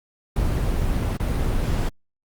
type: noise with dropouts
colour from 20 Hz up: brown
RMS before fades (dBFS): -22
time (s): 0.36-1.89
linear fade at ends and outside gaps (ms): 5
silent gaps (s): 1.172-1.197
effects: Opus 24 kbps